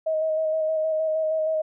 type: tone with vibrato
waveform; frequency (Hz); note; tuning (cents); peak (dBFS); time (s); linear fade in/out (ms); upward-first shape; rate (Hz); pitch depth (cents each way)
sine; 631; D#5; +24; -21; 0.06-1.62; 10; square; 6.4; 17
effects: none